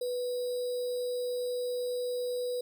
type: tone with sample-and-hold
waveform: sine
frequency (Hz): 493.9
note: B4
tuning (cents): 0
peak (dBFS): -30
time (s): 0.01-2.61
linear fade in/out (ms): 5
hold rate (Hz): 4410
effects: none